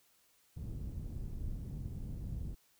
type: low-pass noise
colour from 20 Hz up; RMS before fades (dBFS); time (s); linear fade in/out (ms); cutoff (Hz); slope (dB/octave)
pink; -41; 0.56-2.55; 10; 150; 12
effects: white hiss -70 dBFS RMS until 2.79 s